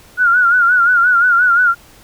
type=tone with vibrato; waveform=sine; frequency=1433 Hz; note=F6; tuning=44 cents sharp; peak=-8 dBFS; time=0.17-1.75 s; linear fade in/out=50 ms; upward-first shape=sine; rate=5.7 Hz; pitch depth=78 cents each way; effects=pink hiss -44 dBFS RMS until 2.03 s